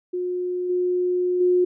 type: tone with level steps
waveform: sine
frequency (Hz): 360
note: F#4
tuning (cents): -47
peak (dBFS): -23 / -19 / -15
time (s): 0.13-1.65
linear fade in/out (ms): 10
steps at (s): 0.69 / 1.4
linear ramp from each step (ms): 10
effects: none